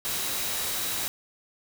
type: tone in noise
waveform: sine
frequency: 3871 Hz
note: B7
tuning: 35 cents flat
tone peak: -40 dBFS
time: 0.05-1.08 s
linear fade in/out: 0 ms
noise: white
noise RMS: -30 dBFS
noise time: 0.05-1.08 s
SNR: -13 dB
effects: none